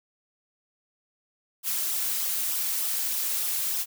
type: noise with flanger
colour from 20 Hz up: blue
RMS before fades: -28 dBFS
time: 1.63-3.86 s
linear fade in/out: 50 ms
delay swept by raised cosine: 0.43 to 3.43 ms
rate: 3.3 Hz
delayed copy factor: -0.5
effects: none